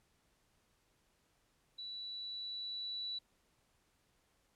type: tone with level ramp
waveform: sine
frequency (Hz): 3945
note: B7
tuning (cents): -3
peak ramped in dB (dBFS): -43 to -38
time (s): 1.78-3.19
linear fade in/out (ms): 10
effects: pink hiss -75 dBFS RMS until 4.55 s + low-pass 12000 Hz 12 dB/octave